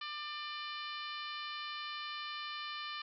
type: harmonic tone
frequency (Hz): 596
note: D5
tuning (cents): +25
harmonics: 2 / 3 / 4 / 5 / 6 / 7 / 8 / 9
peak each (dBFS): -44 / -48 / -48 / -47 / -50 / -50 / -53 / -61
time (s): 0.01-3.02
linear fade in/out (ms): 5
effects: none